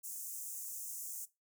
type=high-pass noise; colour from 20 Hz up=pink; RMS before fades=-44 dBFS; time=0.03-1.26 s; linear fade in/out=20 ms; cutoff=6500 Hz; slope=48 dB/octave; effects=noise-tail reverb RT60 0.2 s tail -17 dB re dry